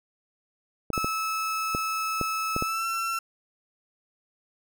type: clicks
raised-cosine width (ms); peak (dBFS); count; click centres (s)
2; -15; 7; 0.903 / 0.978 / 1.045 / 1.749 / 2.213 / 2.564 / 2.624
type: tone with pitch glide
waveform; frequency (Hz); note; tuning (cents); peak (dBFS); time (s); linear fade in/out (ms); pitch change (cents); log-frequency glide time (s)
35% pulse; 1302 to 1347.9; E6 to E6; -22 to +38; -25; 0.93-3.19; 5; +60; 2.62-2.87
effects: none